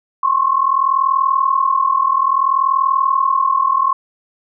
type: tone pair together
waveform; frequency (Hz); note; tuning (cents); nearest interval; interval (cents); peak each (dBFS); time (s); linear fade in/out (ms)
sine; 1055.4 / 1096; C6 / C#6; +15 / -20; minor second; 65; -15; 0.23-3.93; 5
effects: none